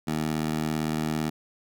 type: tone with high-pass filter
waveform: 15% pulse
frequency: 77.78 Hz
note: D#2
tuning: in tune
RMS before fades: -28 dBFS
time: 0.07-1.3 s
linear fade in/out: 10 ms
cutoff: 190 Hz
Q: 1.3
effects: none

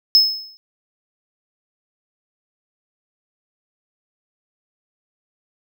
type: tone with exponential decay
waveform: triangle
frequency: 5190 Hz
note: E8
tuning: 28 cents flat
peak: -5 dBFS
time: 0.15-0.57 s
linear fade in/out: 0 ms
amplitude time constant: 90 ms
effects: none

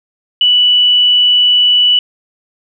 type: tone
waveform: sine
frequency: 2960 Hz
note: F#7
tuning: in tune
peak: -6 dBFS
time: 0.41-1.99 s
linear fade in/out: 2 ms
effects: none

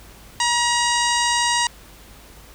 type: harmonic tone with a mistuned harmonic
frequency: 953 Hz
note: A#5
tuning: 38 cents sharp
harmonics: 1 / 2 / 3 / 4 / 5 / 6 / 7 / 8 / 9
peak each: -21 / -24 / -26 / -27 / -28 / -29 / -29 / -30 / -31 dBFS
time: 0.4-1.67 s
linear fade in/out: 2 ms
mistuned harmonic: 7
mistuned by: -27 cents
effects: added 52 Hz sine -46 dBFS peak until 2.54 s + pink hiss -46 dBFS RMS until 2.54 s

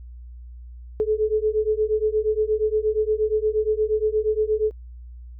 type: beating tone pair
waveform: sine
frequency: 426.6 / 435.1 Hz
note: G#4 / A4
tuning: +46 / -19 cents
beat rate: 8.5 Hz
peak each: -22 dBFS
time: 1-4.71 s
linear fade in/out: 0 ms
effects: added 60 Hz sine -37 dBFS peak until 5.39 s

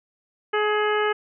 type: harmonic tone with a mistuned harmonic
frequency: 422.6 Hz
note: G#4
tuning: 30 cents sharp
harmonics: 1 / 2 / 3 / 4 / 5 / 6 / 7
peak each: -22 / -28 / -27 / -28 / -32 / -38 / -34 dBFS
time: 0.53-1.13 s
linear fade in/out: 10 ms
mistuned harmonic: 4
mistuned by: -20 cents
effects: none

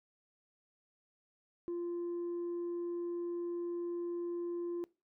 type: tone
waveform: sine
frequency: 346.3 Hz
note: F4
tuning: 15 cents flat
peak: -33 dBFS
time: 1.68-4.84 s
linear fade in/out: 0 ms
effects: noise-tail reverb RT60 0.3 s tail -24 dB re dry + tanh soft clip ceiling -34 dBFS

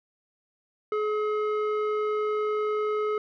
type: tone with low-pass filter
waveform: square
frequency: 424.9 Hz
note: G#4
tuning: 40 cents sharp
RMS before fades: -27 dBFS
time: 0.92-3.18 s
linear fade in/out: 2 ms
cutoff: 1500 Hz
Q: 1.4
effects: none

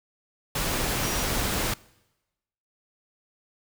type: tone in noise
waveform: sine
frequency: 5740 Hz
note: F8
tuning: 47 cents sharp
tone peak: -35 dBFS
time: 1.03-1.23 s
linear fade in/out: 5 ms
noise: pink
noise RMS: -27 dBFS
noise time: 0.55-1.74 s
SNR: -11 dB
effects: noise-tail reverb RT60 1.0 s tail -23 dB re dry

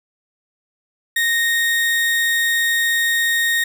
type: tone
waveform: 35% pulse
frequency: 1857 Hz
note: A#6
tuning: 7 cents flat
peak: -14 dBFS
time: 1.16-3.64 s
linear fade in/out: 5 ms
effects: none

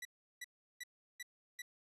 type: tone bursts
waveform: sawtooth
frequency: 1961 Hz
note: B6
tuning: 13 cents flat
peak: -40 dBFS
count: 5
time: 0.02-1.62 s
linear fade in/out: 5 ms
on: 32 ms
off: 360 ms
effects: resampled to 32000 Hz + 13-bit

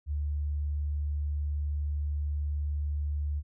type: tone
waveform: sine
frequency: 73.42 Hz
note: D2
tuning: in tune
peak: -28 dBFS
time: 0.06-3.43 s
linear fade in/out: 50 ms
effects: none

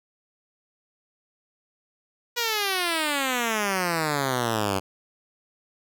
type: exponential sweep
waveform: 5% pulse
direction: down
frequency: 486.6 to 93.5 Hz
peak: -12 dBFS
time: 2.36-4.8 s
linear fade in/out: 20 ms
effects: none

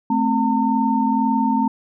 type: tone cluster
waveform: sine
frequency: 219.3 / 261.3 / 908 Hz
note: A3 / C4 / A#5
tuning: -6 / -2 / -46 cents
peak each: -20 dBFS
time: 0.1-1.68 s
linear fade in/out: 5 ms
effects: none

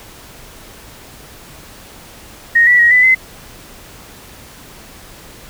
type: tone with pitch steps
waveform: sine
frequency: 1867 / 1954 / 1893 / 1996 / 2049 Hz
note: A#6 / B6 / A#6 / B6 / C7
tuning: +2 / -19 / +26 / +18 / -37 cents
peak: -6 dBFS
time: 2.55-3.15 s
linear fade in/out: 10 ms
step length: 120 ms
effects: pink hiss -38 dBFS RMS until 5.49 s

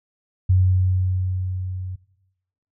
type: tone with level ramp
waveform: sine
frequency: 92.5 Hz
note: F#2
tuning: in tune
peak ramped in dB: -12 to -28 dBFS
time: 0.49-1.96 s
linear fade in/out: 10 ms
effects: noise-tail reverb RT60 0.9 s tail -19 dB re dry

